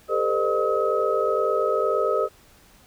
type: tone cluster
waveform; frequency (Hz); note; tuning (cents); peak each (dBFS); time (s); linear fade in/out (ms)
sine; 403.3 / 452 / 514 / 607 / 1276; G4 / A4 / C5 / D#5 / D#6; +49 / +47 / -31 / -43 / +43; -26; 0.08-2.29; 50
effects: pink hiss -54 dBFS RMS until 2.86 s